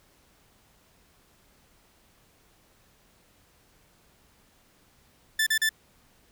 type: tone bursts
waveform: sawtooth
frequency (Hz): 1760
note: A6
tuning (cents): 0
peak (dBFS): -18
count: 3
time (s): 5.39-5.692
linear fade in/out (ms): 5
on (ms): 76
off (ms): 37
effects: pink hiss -62 dBFS RMS until 6.31 s